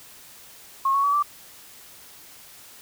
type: tone with pitch steps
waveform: sine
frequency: 1083 / 1110.9 / 1139.5 / 1168.8 Hz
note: C#6 / C#6 / C#6 / D6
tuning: -41 / +3 / +47 / -9 cents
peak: -18 dBFS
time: 0.85-1.226 s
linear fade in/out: 5 ms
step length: 94 ms
effects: white hiss -47 dBFS RMS until 2.81 s